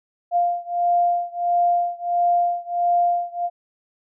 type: beating tone pair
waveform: sine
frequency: 698.5 / 700 Hz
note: F5 / F5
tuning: 0 / +4 cents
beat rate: 1.5 Hz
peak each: -20 / -21 dBFS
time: 0.31-3.5 s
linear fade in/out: 50 ms
effects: none